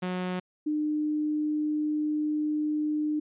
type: tone pair in turn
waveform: sawtooth / sine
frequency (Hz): 182.2 / 302.5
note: F#3 / D#4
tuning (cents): -26 / -49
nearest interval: major sixth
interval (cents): 877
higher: second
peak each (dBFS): -25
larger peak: neither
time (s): 0.02-0.4 / 0.66-3.2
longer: second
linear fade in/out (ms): 10
effects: resampled to 8000 Hz